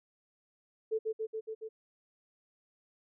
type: tone with echo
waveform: sine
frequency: 440 Hz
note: A4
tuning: in tune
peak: -28 dBFS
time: 0.91-0.99 s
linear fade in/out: 20 ms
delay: 140 ms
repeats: 5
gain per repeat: -2 dB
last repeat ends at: 1.69 s
effects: none